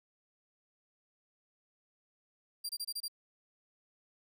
sawtooth tone bursts, 4744 Hz, D8, 17 cents sharp, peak -33 dBFS, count 6, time 2.64-3.082 s, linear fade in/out 10 ms, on 52 ms, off 26 ms, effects none

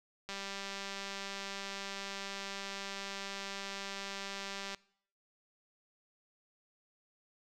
click train, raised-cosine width 0.2 ms, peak -24 dBFS, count 879, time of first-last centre 0.29-4.747 s, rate 197 Hz, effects noise-tail reverb RT60 0.6 s tail -22 dB re dry

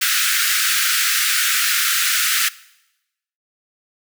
pink high-pass noise, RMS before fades -18 dBFS, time 0.01-2.49 s, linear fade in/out 10 ms, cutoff 1300 Hz, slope 96 dB/octave, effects noise-tail reverb RT60 0.9 s tail -20 dB re dry

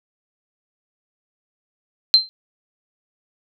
sine tone with exponential decay, 4122 Hz, C8, 27 cents flat, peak -4 dBFS, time 2.14-2.29 s, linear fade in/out 0 ms, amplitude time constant 32 ms, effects none

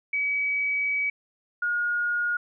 sine tone pair in turn, 2276 / 1433.8 Hz, C#7 / F6, +45 / +45 cents, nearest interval minor sixth, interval 800 cents, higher first, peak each -23 dBFS, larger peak neither, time 0.13-1.1 / 1.62-2.37 s, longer first, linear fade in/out 5 ms, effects none

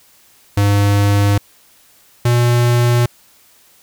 square tone pair in turn, 101.3 / 120.47 Hz, G#2 / B2, -43 / -43 cents, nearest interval minor third, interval 300 cents, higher second, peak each -11 dBFS, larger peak neither, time 0.57-1.38 / 2.25-3.06 s, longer neither, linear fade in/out 5 ms, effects white hiss -50 dBFS RMS until 3.82 s

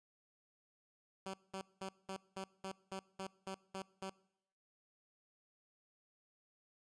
10% pulse tone bursts, 191.6 Hz, G3, 39 cents flat, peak -34 dBFS, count 11, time 1.26-4.096 s, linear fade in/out 2 ms, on 76 ms, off 200 ms, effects noise-tail reverb RT60 0.8 s tail -23 dB re dry + resampled to 22050 Hz

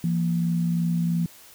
sine tone pair together, 170.12 / 233.1 Hz, F3 / A#3, -45 / 0 cents, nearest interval perfect fourth, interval 545 cents, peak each -21 / -31 dBFS, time 0.04-1.26 s, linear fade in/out 2 ms, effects white hiss -49 dBFS RMS until 1.54 s

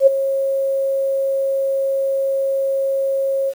sine tone with ADSR envelope, 543 Hz, C#5, 36 cents flat, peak -4 dBFS, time 0-3.54 s, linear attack 68 ms, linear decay 13 ms, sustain -12 dB, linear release 56 ms, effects 7-bit

